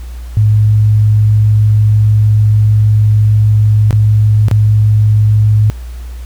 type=tone with dropouts; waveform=sine; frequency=106.5 Hz; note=G#2; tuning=44 cents sharp; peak=-5 dBFS; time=0.37-5.7 s; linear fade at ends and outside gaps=0 ms; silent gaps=3.908-3.928 / 4.484-4.513 s; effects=added 60 Hz sine -22 dBFS peak until 6.25 s + pink hiss -41 dBFS RMS until 6.25 s